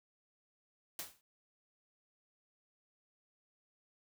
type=noise with exponential decay; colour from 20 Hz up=white; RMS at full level=-39 dBFS; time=0.99-1.21 s; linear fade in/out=1 ms; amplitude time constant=47 ms; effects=noise-tail reverb RT60 0.1 s tail -26 dB re dry